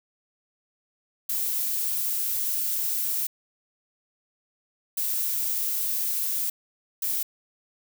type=noise bursts at uneven times; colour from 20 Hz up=violet; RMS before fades=-27 dBFS; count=3; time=1.29-3.27 / 4.97-6.5 / 7.02-7.23 s; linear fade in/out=5 ms; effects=none